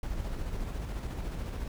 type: noise with tremolo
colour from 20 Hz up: brown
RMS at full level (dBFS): -34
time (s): 0.03-1.68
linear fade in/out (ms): 2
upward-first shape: square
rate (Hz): 14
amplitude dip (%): 30
effects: none